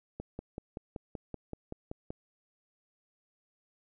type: click train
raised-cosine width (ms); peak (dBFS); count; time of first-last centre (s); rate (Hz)
2; -25; 11; 0.2-2.105; 5.25
effects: none